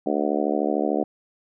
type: harmonic tone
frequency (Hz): 73.42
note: D2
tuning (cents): 0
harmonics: 3 / 4 / 5 / 6 / 7 / 8 / 9 / 10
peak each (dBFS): -29 / -26 / -28 / -29 / -30 / -30 / -30 / -31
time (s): 0.06-1.04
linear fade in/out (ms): 5
effects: none